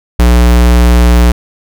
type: tone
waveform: square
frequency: 59.9 Hz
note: A#1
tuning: 48 cents sharp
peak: -4 dBFS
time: 0.19-1.32 s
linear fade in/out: 5 ms
effects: none